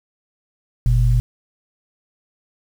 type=tone pair together; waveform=sine; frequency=47.78 / 120.4 Hz; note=G1 / B2; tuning=-44 / -44 cents; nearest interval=octave + major third; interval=1600 cents; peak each=-15 dBFS; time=0.86-1.2 s; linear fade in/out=0 ms; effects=7-bit